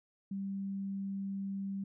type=tone; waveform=sine; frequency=196 Hz; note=G3; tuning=in tune; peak=-35 dBFS; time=0.31-1.84 s; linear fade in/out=5 ms; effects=none